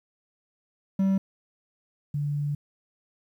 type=tone pair in turn; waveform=triangle / sine; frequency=193 / 145.47 Hz; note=G3 / D3; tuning=-27 / -16 cents; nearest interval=perfect fourth; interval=489 cents; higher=first; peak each=-18 / -25 dBFS; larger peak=first; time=0.99-1.18 / 2.14-2.55 s; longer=second; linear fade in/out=5 ms; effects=10-bit